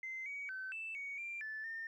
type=tone with pitch steps; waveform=sine; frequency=2072 / 2258 / 1530 / 2647 / 2238 / 2372 / 1748 / 1812 Hz; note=C7 / C#7 / G6 / E7 / C#7 / D7 / A6 / A#6; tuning=-17 / +31 / -42 / +7 / +16 / +17 / -12 / -50 cents; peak=-40 dBFS; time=0.03-1.87 s; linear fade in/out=2 ms; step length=230 ms; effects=tanh soft clip ceiling -36 dBFS + 13-bit